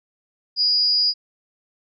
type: tone with amplitude modulation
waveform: sine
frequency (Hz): 4903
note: D#8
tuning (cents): -26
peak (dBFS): -13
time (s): 0.56-1.14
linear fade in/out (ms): 50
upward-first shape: sine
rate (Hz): 288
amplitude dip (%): 55
effects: none